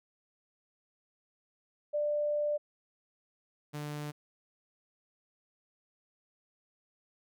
sine / sawtooth tone pair in turn, 592 / 148.28 Hz, D5 / D3, +14 / +17 cents, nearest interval 2 octaves, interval 2397 cents, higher first, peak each -28 / -33 dBFS, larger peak first, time 1.93-2.58 / 3.73-4.12 s, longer first, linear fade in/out 20 ms, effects none

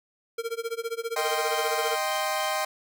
square tone with tremolo, 460.4 Hz, A#4, 22 cents flat, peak -27 dBFS, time 0.38-1.96 s, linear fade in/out 5 ms, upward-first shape sine, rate 15 Hz, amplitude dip 95%
sawtooth chord, C minor, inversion first, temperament equal, 622.3 / 784 / 1046.5 Hz, Eb5 / G5 / C6, 0 / 0 / 0 cents, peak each -26 / -26 / -27 dBFS, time 1.16-2.65 s, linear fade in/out 5 ms
effects none

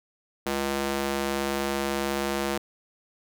square tone with high-pass filter, 69.3 Hz, C#2, in tune, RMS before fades -28 dBFS, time 0.46-2.58 s, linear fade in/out 5 ms, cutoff 300 Hz, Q 0.8, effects none

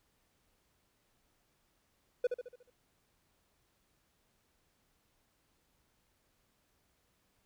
triangle tone with echo, 493.9 Hz, B4, in tune, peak -24 dBFS, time 2.24-2.27 s, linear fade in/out 5 ms, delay 72 ms, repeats 6, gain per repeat -6 dB, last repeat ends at 2.702 s, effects pink hiss -75 dBFS RMS until 7.45 s

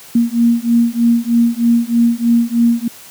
sine beating tone pair, 232.9 / 236.1 Hz, A#3 / A#3, -1 / +22 cents, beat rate 3.2 Hz, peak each -13 dBFS, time 0.15-2.88 s, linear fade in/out 5 ms, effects white hiss -38 dBFS RMS until 3.1 s + high-pass 80 Hz 12 dB/octave

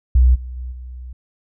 sine tone with level steps, 62.4 Hz, B1, 19 cents sharp, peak -8 / -27 / -25 / -30 dBFS, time 0.15-1.13 s, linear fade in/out 5 ms, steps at 0.34 / 0.56 / 0.71 s, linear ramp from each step 20 ms, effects none

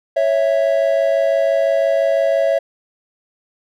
triangle tone pair together, 553.4 / 659.3 Hz, C#5 / E5, -3 / 0 cents, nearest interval minor third, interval 303 cents, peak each -14 dBFS, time 0.16-2.59 s, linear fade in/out 10 ms, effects none

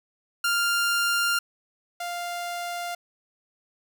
sawtooth tone pair in turn, 1396.9 / 698.5 Hz, F6 / F5, 0 / 0 cents, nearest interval octave, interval 1200 cents, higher first, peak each -18 / -26 dBFS, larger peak first, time 0.44-1.39 / 2-2.95 s, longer neither, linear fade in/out 5 ms, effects none

